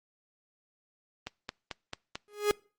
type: click train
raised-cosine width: 0.2 ms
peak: -18 dBFS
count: 5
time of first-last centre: 1.27-2.155 s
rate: 4.52 Hz
type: tone with exponential growth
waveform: 45% pulse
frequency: 415.3 Hz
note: G#4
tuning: in tune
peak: -20 dBFS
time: 2.28-2.51 s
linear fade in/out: 0 ms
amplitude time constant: 49 ms
effects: noise-tail reverb RT60 0.4 s tail -25 dB re dry + Opus 32 kbps